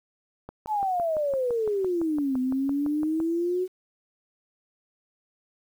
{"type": "click train", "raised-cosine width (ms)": 1, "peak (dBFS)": -24, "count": 17, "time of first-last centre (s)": [0.49, 3.202], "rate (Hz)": 5.9}
{"type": "exponential two-way sweep", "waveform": "sine", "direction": "down then up", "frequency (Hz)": [885, 252.9, 373.5], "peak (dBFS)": -23, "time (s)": [0.67, 3.68], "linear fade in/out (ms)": 50, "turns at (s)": 2.39}
{"effects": ["9-bit"]}